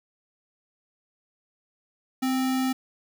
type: tone with sample-and-hold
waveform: sine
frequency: 259.1 Hz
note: C4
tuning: 17 cents flat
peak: -22 dBFS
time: 2.22-2.73 s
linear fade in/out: 10 ms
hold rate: 1050 Hz
effects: none